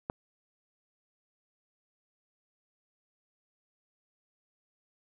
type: click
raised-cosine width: 1 ms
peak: -18 dBFS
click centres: 0.099 s
effects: none